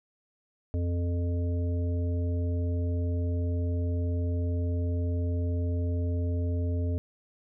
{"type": "harmonic tone", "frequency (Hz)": 86.9, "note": "F2", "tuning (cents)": -8, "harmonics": [1, 3, 5, 7], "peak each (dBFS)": [-26, -36, -40, -43], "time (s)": [0.74, 6.98], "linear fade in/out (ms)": 0, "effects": []}